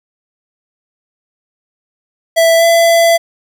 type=tone with pitch glide; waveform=square; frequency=661 to 671.4 Hz; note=E5 to E5; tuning=+5 to +32 cents; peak=-7 dBFS; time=2.36-3.18 s; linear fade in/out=20 ms; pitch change=+27 cents; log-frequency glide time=2.57-2.64 s; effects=none